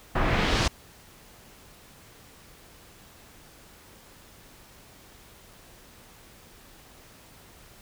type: noise with low-pass filter sweep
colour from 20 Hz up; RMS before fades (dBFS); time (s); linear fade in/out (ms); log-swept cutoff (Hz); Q
pink; -24; 0.15-0.68; 5; 1500 to 5800; 1.1
effects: pink hiss -52 dBFS RMS until 7.81 s